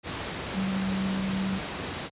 sine tone in noise, 191.7 Hz, G3, 38 cents flat, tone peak -26 dBFS, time 0.53-1.6 s, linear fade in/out 50 ms, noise pink, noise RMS -33 dBFS, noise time 0.03-2.1 s, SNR +4 dB, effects high-pass 80 Hz 12 dB/octave + resampled to 8000 Hz

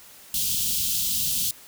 white band-stop noise, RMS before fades -25 dBFS, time 0.34-1.51 s, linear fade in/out 2 ms, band 240 to 2900 Hz, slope 48 dB/octave, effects white hiss -48 dBFS RMS until 1.67 s

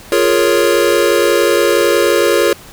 square chord, Bb minor seventh, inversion second, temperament equal, 349.2 / 415.3 / 466.2 / 554.4 Hz, F4 / Ab4 / Bb4 / Db5, 0 / 0 / 0 / 0 cents, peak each -16 dBFS, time 0.12-2.53 s, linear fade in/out 2 ms, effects pink hiss -37 dBFS RMS until 2.72 s

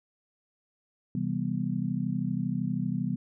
sine chord, C major seventh, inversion none, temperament just, 130.81 / 163.52 / 196.22 / 245.3 Hz, C3 / E3 / G3 / B3, 0 / -14 / +2 / -12 cents, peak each -34 / -32 / -32 / -33 dBFS, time 1.15-3.16 s, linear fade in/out 2 ms, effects none

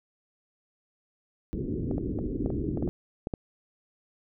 white low-pass noise, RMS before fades -31 dBFS, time 1.53-2.89 s, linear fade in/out 0 ms, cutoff 390 Hz, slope 48 dB/octave
clicks, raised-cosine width 2 ms, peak -17 dBFS, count 10, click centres 1.912 / 1.981 / 2.189 / 2.461 / 2.503 / 2.774 / 2.826 / 2.877 / 3.271 / 3.338 s
effects none

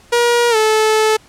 sawtooth tone with pitch glide, 477 to 434.9 Hz, A#4 to A4, +40 to -20 cents, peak -7 dBFS, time 0.12-1.17 s, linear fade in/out 10 ms, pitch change -160 cents, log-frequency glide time 0.5-0.56 s, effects pink hiss -47 dBFS RMS until 1.28 s + low-pass 10000 Hz 12 dB/octave

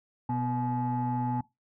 sine tone cluster, 124.7 / 247.5 / 855 Hz, B2 / B3 / A5, +17 / +4 / -50 cents, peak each -30 dBFS, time 0.29-1.41 s, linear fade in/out 5 ms, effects noise-tail reverb RT60 0.2 s tail -21 dB re dry + tanh soft clip ceiling -22 dBFS

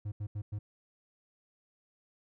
triangle tone bursts at uneven times, 103.83 Hz, G#2, in tune, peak -32 dBFS, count 4, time 0.05-0.12 / 0.2-0.27 / 0.35-0.42 / 0.52-0.59 s, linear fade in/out 10 ms, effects none

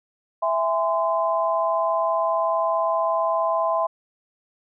sine chord, E augmented, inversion none, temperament just, 659.3 / 824.1 / 1030.1 Hz, E5 / G#5 / B#5, 0 / -14 / -27 cents, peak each -22 / -28 / -23 dBFS, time 0.42-3.87 s, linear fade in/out 10 ms, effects none

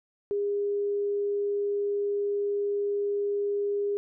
sine tone, 406.5 Hz, G#4, 37 cents flat, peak -25 dBFS, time 0.31-3.97 s, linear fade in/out 0 ms, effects none

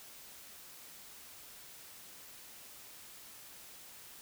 silence, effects white hiss -53 dBFS RMS until 4.21 s

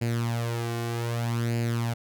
sawtooth tone with flanger, 117.2 Hz, A#2, 10 cents sharp, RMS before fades -28 dBFS, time 0.01-1.94 s, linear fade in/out 10 ms, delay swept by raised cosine 0.42 to 2.72 ms, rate 0.64 Hz, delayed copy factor +0.65, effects none

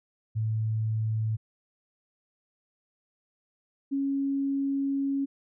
sine tone pair in turn, 110 / 275.9 Hz, A2 / C#4, 0 / -8 cents, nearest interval octave + major third, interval 1592 cents, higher second, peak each -25 dBFS, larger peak neither, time 0.35-1.37 / 3.91-5.26 s, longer second, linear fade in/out 20 ms, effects none

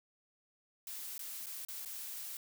blue noise with dropouts, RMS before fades -44 dBFS, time 0.87-2.37 s, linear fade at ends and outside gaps 1 ms, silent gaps 1.18-1.192 / 1.46-1.467 / 1.65-1.685 / 1.85-1.858 s, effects none

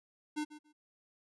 square tone with echo, 301.8 Hz, D4, 47 cents sharp, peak -34 dBFS, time 0.36-0.45 s, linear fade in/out 20 ms, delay 140 ms, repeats 2, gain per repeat -15 dB, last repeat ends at 0.73 s, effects resampled to 24000 Hz

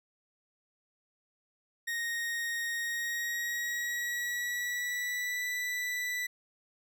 40% pulse tone with pitch glide, 1864.7 to 1975.6 Hz, A#6 to B6, 0 to 0 cents, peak -31 dBFS, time 1.87-6.27 s, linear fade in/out 10 ms, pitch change +100 cents, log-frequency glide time 2.74-5.45 s, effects none

